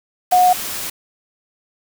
sine tone in noise, 727 Hz, F#5, 31 cents flat, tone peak -9 dBFS, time 0.32-0.53 s, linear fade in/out 5 ms, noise white, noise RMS -26 dBFS, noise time 0.31-0.9 s, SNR +14 dB, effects none

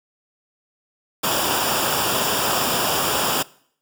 pink noise with comb filter, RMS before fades -21 dBFS, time 1.23-3.43 s, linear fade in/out 10 ms, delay 0.48 ms, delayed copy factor -0.7, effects noise-tail reverb RT60 0.6 s tail -22 dB re dry + high-pass 100 Hz 12 dB/octave

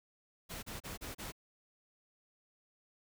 pink noise bursts, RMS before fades -44 dBFS, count 5, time 0.49-1.322 s, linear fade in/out 20 ms, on 140 ms, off 33 ms, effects none

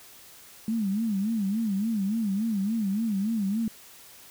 sine tone with vibrato, 210.2 Hz, G#3, 21 cents sharp, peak -24 dBFS, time 0.68-3.68 s, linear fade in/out 2 ms, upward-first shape sine, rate 3.5 Hz, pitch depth 160 cents each way, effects white hiss -50 dBFS RMS until 4.3 s

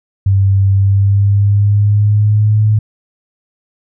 sine tone with pitch glide, 97.7 to 107.16 Hz, G2 to A2, -5 to -45 cents, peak -7 dBFS, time 0.26-2.79 s, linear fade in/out 5 ms, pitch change +160 cents, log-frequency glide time 0.72-2.63 s, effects none

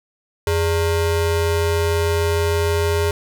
square ring-modulated tone, 249.7 Hz, B3, 19 cents sharp, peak -14 dBFS, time 0.47-3.11 s, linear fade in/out 2 ms, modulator 163 Hz, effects none

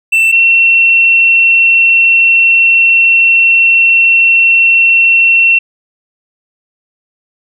triangle / sine tone pair in turn, 2679 / 2713 Hz, E7 / E7, +27 / +49 cents, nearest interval unison, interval 22 cents, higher second, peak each -4 dBFS, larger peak neither, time 0.12-0.32 / 0.32-5.59 s, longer second, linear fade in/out 10 ms, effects none

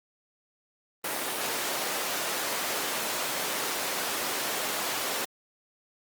pink high-pass noise, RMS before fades -31 dBFS, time 1.04-5.25 s, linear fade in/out 5 ms, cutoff 410 Hz, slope 12 dB/octave, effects Opus 32 kbps

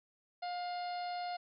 harmonic tone with a mistuned harmonic, 711 Hz, F5, 31 cents sharp, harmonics 1 / 2 / 3 / 4 / 5 / 6 / 7, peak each -37 / -51 / -52 / -56 / -57 / -50 / -57 dBFS, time 0.42-1.37 s, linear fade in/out 10 ms, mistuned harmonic 3, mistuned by -25 cents, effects none

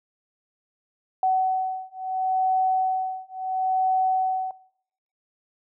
sine beating tone pair, 752 / 752.73 Hz, F#5 / F#5, +28 / +30 cents, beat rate 0.73 Hz, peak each -24 dBFS, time 1.23-4.51 s, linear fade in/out 2 ms, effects noise-tail reverb RT60 0.7 s tail -22 dB re dry

